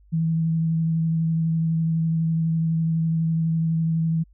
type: tone with vibrato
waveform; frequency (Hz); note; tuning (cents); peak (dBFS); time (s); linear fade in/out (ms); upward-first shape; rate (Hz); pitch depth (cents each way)
sine; 162.5; E3; -24; -19; 0.12-4.24; 20; triangle; 12; 18
effects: added 50 Hz sine -51 dBFS peak until 4.33 s